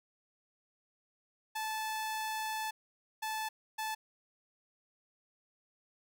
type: tone bursts at uneven times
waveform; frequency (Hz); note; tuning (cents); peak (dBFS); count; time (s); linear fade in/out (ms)
sawtooth; 872; A5; -16; -31; 3; 1.55-2.71 / 3.22-3.49 / 3.78-3.95; 10
effects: none